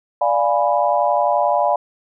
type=chord; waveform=sine; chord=D diminished seventh; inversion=none; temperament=equal; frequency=587.3 / 698.5 / 830.6 / 987.8 Hz; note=D5 / F5 / Ab5 / Cb6; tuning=0 / 0 / 0 / 0 cents; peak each=-19 / -19 / -20 / -21 dBFS; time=0.21-1.76 s; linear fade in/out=5 ms; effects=none